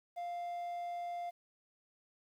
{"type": "tone with quantisation", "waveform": "triangle", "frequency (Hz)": 698.5, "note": "F5", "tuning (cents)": 0, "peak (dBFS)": -36, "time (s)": [0.16, 1.31], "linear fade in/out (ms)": 20, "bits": 11, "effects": []}